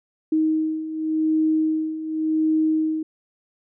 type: beating tone pair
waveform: sine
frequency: 313.7 / 314.59 Hz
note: D#4 / D#4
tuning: +14 / +19 cents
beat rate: 0.89 Hz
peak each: -25 / -20 dBFS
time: 0.32-3.03 s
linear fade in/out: 5 ms
effects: none